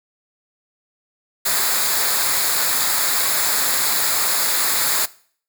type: noise with comb filter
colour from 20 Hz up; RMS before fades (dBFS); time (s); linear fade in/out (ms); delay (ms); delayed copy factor
white; -19; 1.45-5.06; 10; 0.34; -0.65
effects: noise-tail reverb RT60 0.5 s tail -20 dB re dry